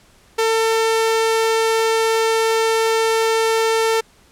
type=tone; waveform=sawtooth; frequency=448.6 Hz; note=A4; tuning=34 cents sharp; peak=-11 dBFS; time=0.38-4.01 s; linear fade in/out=10 ms; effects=pink hiss -52 dBFS RMS until 4.31 s + low-pass 11000 Hz 12 dB/octave